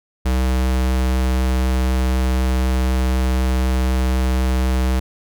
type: tone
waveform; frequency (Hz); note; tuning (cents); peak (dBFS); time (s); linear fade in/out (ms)
square; 64; C2; -38; -16; 0.25-5; 10
effects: none